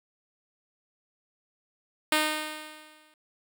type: tone with exponential decay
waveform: 5% pulse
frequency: 307.4 Hz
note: D#4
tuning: 21 cents flat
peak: -9 dBFS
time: 2.12-3.14 s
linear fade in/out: 2 ms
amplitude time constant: 220 ms
effects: none